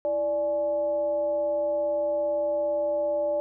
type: tone with frequency modulation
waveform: sine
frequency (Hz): 587.3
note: D5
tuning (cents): 0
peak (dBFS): -23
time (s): 0.05-3.4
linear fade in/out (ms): 0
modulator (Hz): 257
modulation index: 0.37
effects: none